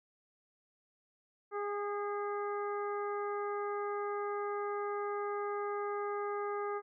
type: harmonic tone with a mistuned harmonic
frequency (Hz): 410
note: G#4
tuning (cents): -22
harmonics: 1 / 2 / 3 / 4 / 5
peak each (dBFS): -36 / -42 / -40 / -50 / -52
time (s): 1.51-6.82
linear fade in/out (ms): 50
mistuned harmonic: 4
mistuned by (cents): -16
effects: none